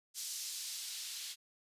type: noise with band-pass filter sweep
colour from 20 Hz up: blue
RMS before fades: -43 dBFS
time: 0.14-1.36 s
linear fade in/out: 50 ms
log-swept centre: 5500 to 3600 Hz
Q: 1.3
effects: resampled to 32000 Hz